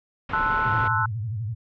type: low-pass noise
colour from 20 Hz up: pink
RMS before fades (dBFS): -33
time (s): 0.29-0.88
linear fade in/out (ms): 5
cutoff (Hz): 2900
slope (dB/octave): 24
type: chord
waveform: sine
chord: F# half-diminished seventh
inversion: first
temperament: equal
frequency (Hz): 880 / 1046.5 / 1318.5 / 1480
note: A5 / C6 / E6 / F#6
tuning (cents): 0 / 0 / 0 / 0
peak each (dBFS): -27 / -29 / -25 / -25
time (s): 0.33-1.06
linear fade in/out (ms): 5
type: tone with vibrato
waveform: sine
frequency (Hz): 109.7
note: A2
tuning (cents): -5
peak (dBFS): -26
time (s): 0.65-1.55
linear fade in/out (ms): 20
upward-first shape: sine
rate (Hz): 12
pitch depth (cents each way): 170
effects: none